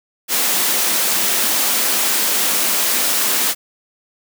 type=high-pass noise; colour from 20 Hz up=white; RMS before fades=-17 dBFS; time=0.28-3.55 s; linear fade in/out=50 ms; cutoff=180 Hz; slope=96 dB/octave; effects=none